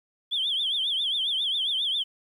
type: tone with vibrato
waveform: sine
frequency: 3322 Hz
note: G#7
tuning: in tune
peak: -23 dBFS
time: 0.31-2.04 s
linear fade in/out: 20 ms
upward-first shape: triangle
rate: 7.4 Hz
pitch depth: 170 cents each way
effects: tanh soft clip ceiling -19 dBFS + 10-bit